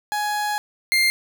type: tone pair in turn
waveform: 30% pulse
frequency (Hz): 836 / 2107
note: G#5 / C7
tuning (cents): +11 / +12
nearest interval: octave + major third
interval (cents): 1601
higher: second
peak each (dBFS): -19 / -13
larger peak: second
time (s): 0.12-0.58 / 0.92-1.1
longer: first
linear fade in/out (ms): 0
effects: none